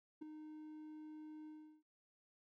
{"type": "tone with ADSR envelope", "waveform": "triangle", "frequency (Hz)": 307.9, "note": "D#4", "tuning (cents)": -18, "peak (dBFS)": -40, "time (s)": [0.21, 1.83], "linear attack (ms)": 14, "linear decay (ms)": 4, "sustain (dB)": -8, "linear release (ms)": 360, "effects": []}